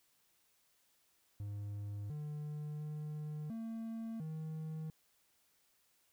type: tone with pitch steps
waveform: triangle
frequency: 102.3 / 149.9 / 151.4 / 225.9 / 157.6 Hz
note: G#2 / D3 / D#3 / A3 / D#3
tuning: -26 / +36 / -47 / +46 / +23 cents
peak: -38 dBFS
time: 1.4-4.9 s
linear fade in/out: 0 ms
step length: 700 ms
effects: white hiss -74 dBFS RMS until 6.12 s

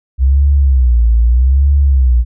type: tone with vibrato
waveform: sine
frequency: 63.5 Hz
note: B1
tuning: 49 cents sharp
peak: -6 dBFS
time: 0.18-2.25 s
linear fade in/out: 50 ms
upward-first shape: sine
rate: 0.8 Hz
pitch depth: 190 cents each way
effects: none

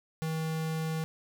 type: tone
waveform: square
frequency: 159.7 Hz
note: D#3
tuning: 45 cents sharp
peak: -31 dBFS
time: 0.22-1.04 s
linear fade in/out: 0 ms
effects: none

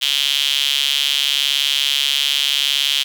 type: tone with high-pass filter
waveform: sawtooth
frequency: 140.8 Hz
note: C#3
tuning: 27 cents sharp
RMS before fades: -18 dBFS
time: 0.01-3.04 s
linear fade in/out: 20 ms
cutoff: 3200 Hz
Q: 6.1
effects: none

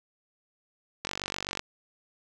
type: click train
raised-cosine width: 0.2 ms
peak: -14 dBFS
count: 27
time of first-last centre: 1.05-1.594 s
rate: 47.8 Hz
effects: 9-bit

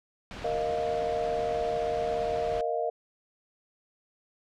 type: noise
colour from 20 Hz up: pink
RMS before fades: -40 dBFS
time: 0.31-2.61 s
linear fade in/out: 0 ms
type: chord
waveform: sine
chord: Bb suspended fourth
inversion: none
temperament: just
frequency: 466.2 / 621.6 / 699.2 Hz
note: Bb4 / Eb5 / F5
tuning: 0 / -2 / +2 cents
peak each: -31 dBFS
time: 0.44-2.9 s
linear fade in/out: 5 ms
effects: low-pass 4000 Hz 12 dB/octave

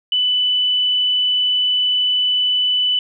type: tone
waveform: sine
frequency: 2989 Hz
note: F#7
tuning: 17 cents sharp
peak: -14 dBFS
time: 0.12-2.99 s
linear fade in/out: 2 ms
effects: none

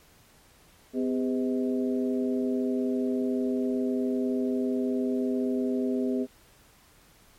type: harmonic tone with a mistuned harmonic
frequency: 126.8 Hz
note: B2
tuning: 46 cents sharp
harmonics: 2 / 3 / 4 / 5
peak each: -26 / -30 / -37 / -38 dBFS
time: 0.93-6.27 s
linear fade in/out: 50 ms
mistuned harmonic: 3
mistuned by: +95 cents
effects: pink hiss -58 dBFS RMS until 7.38 s + MP3 64 kbps

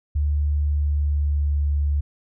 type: tone with pitch glide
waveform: sine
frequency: 73.42 to 72.45 Hz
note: D2 to D2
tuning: 0 to -23 cents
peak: -18 dBFS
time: 0.15-2.01 s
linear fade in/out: 10 ms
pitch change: -23 cents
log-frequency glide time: 0.62-1.67 s
effects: none

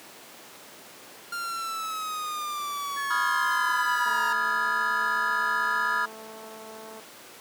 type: exponential sweep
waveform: 45% pulse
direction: down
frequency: 1400 to 934 Hz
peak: -30 dBFS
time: 1.32-4.33 s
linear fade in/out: 5 ms
type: tone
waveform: sine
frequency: 1717 Hz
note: A6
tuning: 43 cents flat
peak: -31 dBFS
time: 2.96-6.04 s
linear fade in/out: 20 ms
type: chord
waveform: triangle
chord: F half-diminished seventh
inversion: second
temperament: equal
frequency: 987.8 / 1244.5 / 1396.9 / 1661.2 Hz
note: Cb6 / Eb6 / F6 / Ab6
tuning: 0 / 0 / 0 / 0 cents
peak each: -28 dBFS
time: 3.1-6.06 s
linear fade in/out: 10 ms
type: click train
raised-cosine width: 1 ms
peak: -31 dBFS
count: 647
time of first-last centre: 4.06-6.996 s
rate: 220 Hz
effects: pink hiss -46 dBFS RMS until 7.4 s + high-pass 300 Hz 12 dB/octave

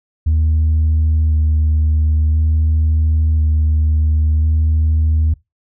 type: tone with vibrato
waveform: sine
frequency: 77.78 Hz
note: D#2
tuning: in tune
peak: -9 dBFS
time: 0.26-5.34 s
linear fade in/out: 10 ms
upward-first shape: square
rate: 0.48 Hz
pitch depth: 13 cents each way
effects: noise-tail reverb RT60 0.2 s tail -22 dB re dry + tanh soft clip ceiling -9 dBFS

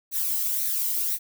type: noise with flanger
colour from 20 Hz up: violet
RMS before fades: -26 dBFS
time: 0.11-1.19 s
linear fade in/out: 50 ms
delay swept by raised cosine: 0.49 to 1 ms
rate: 1.9 Hz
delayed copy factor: +0.5
effects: none

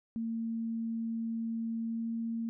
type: tone with pitch glide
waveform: sine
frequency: 227.5 to 228.8 Hz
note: A#3 to A#3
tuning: -42 to -32 cents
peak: -32 dBFS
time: 0.16-2.49 s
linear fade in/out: 0 ms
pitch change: +10 cents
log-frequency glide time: 1.83-2.09 s
effects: none

